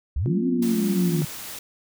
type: linear two-way sweep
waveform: sine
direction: up then down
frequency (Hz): 55 to 263.1 to 148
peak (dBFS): -21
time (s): 0.16-1.25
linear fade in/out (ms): 5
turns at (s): 0.46
type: chord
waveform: sine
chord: Gb major seventh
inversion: none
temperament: equal with one note detuned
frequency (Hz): 180.46 / 233.1 / 277.2 / 349.2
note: Gb3 / Bb3 / Db4 / F4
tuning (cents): -43 / 0 / 0 / 0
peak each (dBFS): -29 / -32 / -32 / -28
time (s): 0.26-1.22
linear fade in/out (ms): 0
type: noise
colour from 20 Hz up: white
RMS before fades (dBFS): -36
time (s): 0.62-1.59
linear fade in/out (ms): 5
effects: none